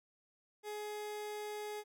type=tone; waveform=30% pulse; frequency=420 Hz; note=G#4; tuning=19 cents sharp; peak=-38 dBFS; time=0.63-1.84 s; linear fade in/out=50 ms; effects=none